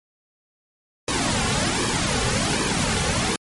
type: noise with flanger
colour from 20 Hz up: pink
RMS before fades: -22 dBFS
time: 1.08-3.36 s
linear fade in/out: 2 ms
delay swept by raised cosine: 1.4 to 3.2 ms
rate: 1.3 Hz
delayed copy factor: -0.75
effects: low-pass 11000 Hz 12 dB/octave + MP3 48 kbps